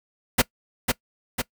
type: noise with echo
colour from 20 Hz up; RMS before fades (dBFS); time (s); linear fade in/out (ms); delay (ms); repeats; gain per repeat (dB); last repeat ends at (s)
pink; -17; 0.38-0.42; 10; 500; 2; -4; 1.42
effects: noise-tail reverb RT60 0.1 s tail -21 dB re dry